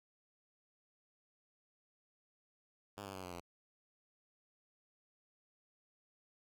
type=tone with pitch steps; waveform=5% pulse; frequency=101.2 / 97.36 / 93.66 / 90.11 / 86.69 Hz; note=G#2 / G2 / F#2 / F#2 / F2; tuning=-44 / -11 / +22 / -45 / -12 cents; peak=-34 dBFS; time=2.97-3.405 s; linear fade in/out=10 ms; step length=87 ms; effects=none